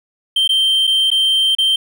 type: tone with dropouts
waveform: triangle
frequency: 3136 Hz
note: G7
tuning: in tune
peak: -10 dBFS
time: 0.36-1.76 s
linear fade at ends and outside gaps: 5 ms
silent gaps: 0.477-0.491 / 0.87-0.874 / 1.104-1.114 / 1.551-1.584 s
effects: none